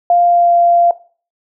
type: tone with pitch glide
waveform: sine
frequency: 698.5 to 691.3 Hz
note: F5 to F5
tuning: 0 to -18 cents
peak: -7 dBFS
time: 0.1-0.91 s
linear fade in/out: 2 ms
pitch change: -18 cents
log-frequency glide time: 0.24-0.54 s
effects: noise-tail reverb RT60 0.4 s tail -18 dB re dry